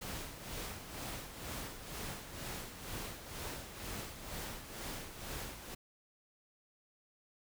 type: noise with tremolo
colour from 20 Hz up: pink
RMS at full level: -42 dBFS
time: 0.01-5.75 s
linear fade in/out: 10 ms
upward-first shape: sine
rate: 2.1 Hz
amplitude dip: 60%
effects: none